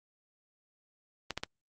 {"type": "clicks", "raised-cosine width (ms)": 0.2, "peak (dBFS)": -16, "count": 3, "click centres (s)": [1.307, 1.376, 1.435], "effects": ["Opus 48 kbps"]}